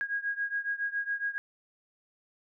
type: beating tone pair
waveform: sine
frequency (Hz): 1637 / 1644.2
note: G#6 / G#6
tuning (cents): -25 / -18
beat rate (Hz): 7.2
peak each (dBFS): -32 / -34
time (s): 0.01-1.38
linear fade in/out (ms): 0
effects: none